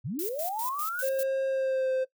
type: linear sweep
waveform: sine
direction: up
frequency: 97.4 to 1544 Hz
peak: -30 dBFS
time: 0.04-1.04 s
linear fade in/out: 20 ms
type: noise with tremolo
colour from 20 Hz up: violet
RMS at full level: -35 dBFS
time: 0.19-1.23 s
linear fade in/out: 0 ms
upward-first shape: square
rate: 5 Hz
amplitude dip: 80%
type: tone with pitch glide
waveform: triangle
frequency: 535 to 521 Hz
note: C5 to C5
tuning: +38 to -7 cents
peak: -23 dBFS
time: 1.02-2.05 s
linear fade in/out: 20 ms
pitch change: -45 cents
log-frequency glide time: 1.47-1.93 s
effects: noise-tail reverb RT60 0.1 s tail -18 dB re dry